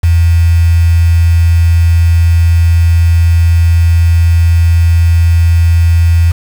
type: tone with quantisation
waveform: sine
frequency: 84 Hz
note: E2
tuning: 33 cents sharp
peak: -4 dBFS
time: 0.03-6.32 s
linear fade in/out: 10 ms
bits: 4
effects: none